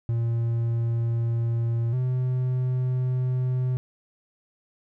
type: tone pair in turn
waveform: triangle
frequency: 116.3 / 127.27 Hz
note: A#2 / C3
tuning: -4 / -48 cents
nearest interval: major second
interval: 156 cents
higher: second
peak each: -20 dBFS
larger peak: neither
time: 0.09-1.93 / 1.93-3.77 s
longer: neither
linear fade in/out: 0 ms
effects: none